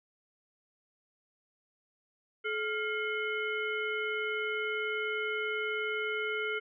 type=harmonic tone with a mistuned harmonic; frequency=430.3 Hz; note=A4; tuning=39 cents flat; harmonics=1 / 3 / 5 / 7; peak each=-35 / -35 / -36 / -43 dBFS; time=2.44-6.6 s; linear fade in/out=20 ms; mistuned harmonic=3; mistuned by=+140 cents; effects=none